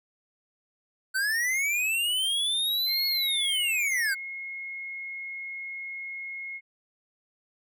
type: linear two-way sweep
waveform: square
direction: up then down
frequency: 1500 to 4359 to 1500 Hz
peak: -25 dBFS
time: 1.14-4.15 s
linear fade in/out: 20 ms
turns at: 3.07 s
type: tone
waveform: sine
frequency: 2160 Hz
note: C#7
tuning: 45 cents flat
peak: -34 dBFS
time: 2.86-6.61 s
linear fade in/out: 50 ms
effects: none